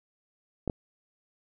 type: clicks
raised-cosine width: 2 ms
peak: -17 dBFS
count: 2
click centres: 0.677 / 0.698 s
effects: none